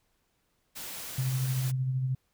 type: noise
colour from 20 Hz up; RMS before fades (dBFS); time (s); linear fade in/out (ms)
white; -40; 0.75-1.72; 20
type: tone with tremolo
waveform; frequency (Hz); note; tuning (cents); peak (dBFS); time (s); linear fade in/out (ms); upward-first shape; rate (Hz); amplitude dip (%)
sine; 130.1; C3; -9; -25; 1.18-2.15; 5; sine; 13; 35
effects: pink hiss -74 dBFS RMS until 2.33 s